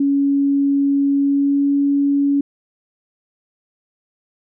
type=tone with pitch glide; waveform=sine; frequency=279.7 to 282 Hz; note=C#4 to C#4; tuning=+16 to +30 cents; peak=-13 dBFS; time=0-2.41 s; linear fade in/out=5 ms; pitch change=+14 cents; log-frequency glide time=1.19-1.74 s; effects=none